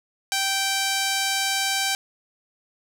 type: tone with band-pass filter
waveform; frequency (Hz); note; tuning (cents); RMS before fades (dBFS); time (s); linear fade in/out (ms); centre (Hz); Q
sawtooth; 780; G5; -9; -24; 0.32-1.95; 0; 5700; 0.62
effects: none